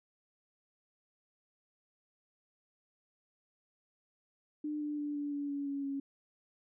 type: tone with pitch steps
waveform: sine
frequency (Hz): 299.9 / 296.5 / 293.1 / 289.7 / 286.4 / 283.1 / 279.8 / 276.6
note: D4 / D4 / D4 / D4 / D4 / C#4 / C#4 / C#4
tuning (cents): +36 / +17 / -3 / -24 / -43 / +37 / +16 / -4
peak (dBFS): -34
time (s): 4.64-6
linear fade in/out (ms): 5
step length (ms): 170
effects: none